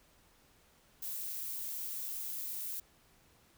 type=noise; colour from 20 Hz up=violet; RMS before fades=-40 dBFS; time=1.02-2.8 s; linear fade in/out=5 ms; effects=pink hiss -66 dBFS RMS until 3.57 s